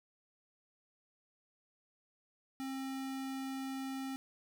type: tone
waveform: square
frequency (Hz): 267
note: C4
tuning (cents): +35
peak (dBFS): -39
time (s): 2.6-4.16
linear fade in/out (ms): 0
effects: none